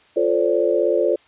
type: chord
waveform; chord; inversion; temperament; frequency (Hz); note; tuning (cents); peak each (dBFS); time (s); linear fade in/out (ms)
sine; D minor seventh; first; equal with one note detuned; 349.2 / 440 / 523.3 / 579.6; F4 / A4 / C5 / D5; 0 / 0 / 0 / -23; -21; 0.16-1.16; 10
effects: white hiss -54 dBFS RMS until 1.27 s + resampled to 8000 Hz